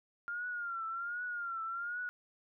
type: tone with vibrato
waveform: sine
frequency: 1396.9 Hz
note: F6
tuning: in tune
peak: -36 dBFS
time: 0.28-2.09 s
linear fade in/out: 0 ms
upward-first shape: triangle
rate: 1.3 Hz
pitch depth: 100 cents each way
effects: none